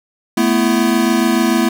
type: chord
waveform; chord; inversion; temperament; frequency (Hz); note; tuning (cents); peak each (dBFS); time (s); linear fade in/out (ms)
square; A suspended second; none; equal with one note detuned; 220 / 246.9 / 334.2; A3 / B3 / E4; 0 / 0 / +24; -17; 0.37-1.69; 5
effects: none